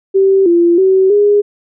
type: tone with pitch steps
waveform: sine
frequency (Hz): 387.4 / 343 / 380.1 / 411.2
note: G4 / F4 / F#4 / G#4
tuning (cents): -20 / -31 / +47 / -17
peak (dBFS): -6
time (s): 0.14-1.42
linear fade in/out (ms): 20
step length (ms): 320
effects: none